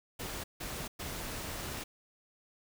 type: noise bursts at uneven times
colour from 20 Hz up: pink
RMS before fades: -40 dBFS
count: 3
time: 0.19-0.44 / 0.6-0.88 / 0.99-1.84 s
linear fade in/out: 10 ms
effects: none